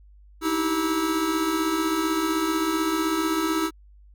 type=tone cluster; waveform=square; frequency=307.1 / 322.9 / 389.8 / 1306 Hz; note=D#4 / E4 / G4 / E6; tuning=-23 / -36 / -10 / -17 cents; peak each=-33 / -25 / -31 / -30 dBFS; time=0.41-3.71 s; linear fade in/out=50 ms; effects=added 50 Hz sine -48 dBFS peak until 4.14 s